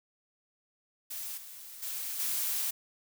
blue noise with level steps, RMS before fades -39 / -47 / -37 / -32 dBFS, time 1.1-2.71 s, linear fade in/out 10 ms, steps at 1.37 / 1.82 / 2.19 s, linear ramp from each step 10 ms, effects none

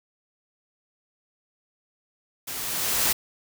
white noise with level ramp, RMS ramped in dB -34 to -21 dBFS, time 2.47-3.13 s, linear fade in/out 10 ms, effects none

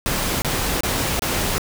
pink noise bursts, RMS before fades -22 dBFS, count 4, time 0.06-1.581 s, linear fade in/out 0 ms, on 360 ms, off 27 ms, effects none

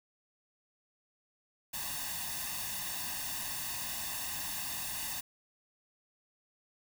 white noise with comb filter, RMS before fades -38 dBFS, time 1.73-5.21 s, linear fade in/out 10 ms, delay 1.1 ms, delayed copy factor +0.85, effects none

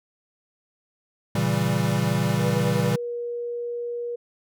square chord, A# diminished seventh, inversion none, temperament equal, 116.54 / 138.59 / 164.81 / 196 Hz, A#2 / C#3 / E3 / G3, 0 / 0 / 0 / 0 cents, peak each -27 dBFS, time 1.35-2.96 s, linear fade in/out 5 ms
sine tone with pitch glide, 484.9 to 477.4 Hz, B4 to A#4, -32 to +41 cents, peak -27 dBFS, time 2.39-4.16 s, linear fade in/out 10 ms, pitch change -27 cents, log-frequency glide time 2.71-3.14 s
effects none

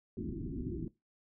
white low-pass noise, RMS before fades -39 dBFS, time 0.17-0.88 s, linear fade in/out 2 ms, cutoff 370 Hz, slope 96 dB/octave, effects noise-tail reverb RT60 0.2 s tail -18 dB re dry

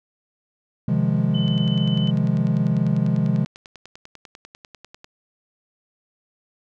triangle chord, F minor seventh, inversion second, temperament equal, 130.81 / 155.56 / 174.61 / 207.7 Hz, C3 / Eb3 / F3 / Ab3, 0 / 0 / 0 / 0 cents, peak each -21 dBFS, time 0.88-3.45 s, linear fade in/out 5 ms
sine tone, 3020 Hz, F#7, 35 cents sharp, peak -30 dBFS, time 1.34-2.11 s, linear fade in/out 10 ms
click train, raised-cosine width 0.2 ms, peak -24 dBFS, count 37, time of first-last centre 1.48-5.044 s, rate 10.1 Hz
effects none

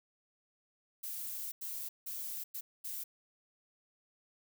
violet noise bursts at uneven times, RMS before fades -41 dBFS, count 5, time 1.03-1.52 / 1.61-1.89 / 2.06-2.44 / 2.54-2.61 / 2.84-3.04 s, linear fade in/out 10 ms, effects none

